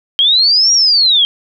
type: linear two-way sweep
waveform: sine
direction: up then down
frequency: 3164 to 5720 to 3164 Hz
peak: -7 dBFS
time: 0.19-1.25 s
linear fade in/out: 0 ms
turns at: 0.73 s
effects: none